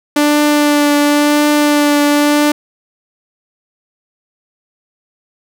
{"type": "tone with vibrato", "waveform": "sawtooth", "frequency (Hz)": 293.7, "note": "D4", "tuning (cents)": 0, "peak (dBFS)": -5, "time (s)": [0.16, 2.52], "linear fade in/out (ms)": 5, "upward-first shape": "triangle", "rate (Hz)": 0.94, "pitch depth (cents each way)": 18, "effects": []}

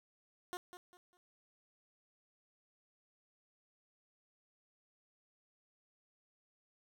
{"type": "tone with echo", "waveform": "15% pulse", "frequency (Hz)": 357.9, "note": "F4", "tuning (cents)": 42, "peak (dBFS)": -34, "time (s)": [0.53, 0.57], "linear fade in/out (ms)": 0, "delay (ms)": 200, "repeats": 3, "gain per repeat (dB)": -10, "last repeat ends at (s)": 1.17, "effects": []}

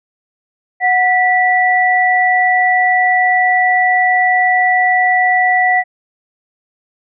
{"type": "tone pair together", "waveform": "sine", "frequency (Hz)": [734.5, 1961], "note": ["F#5", "B6"], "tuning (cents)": [-13, -13], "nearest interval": "octave + perfect fourth", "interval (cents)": 1700, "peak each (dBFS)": -12, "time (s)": [0.8, 5.84], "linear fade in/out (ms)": 50, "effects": []}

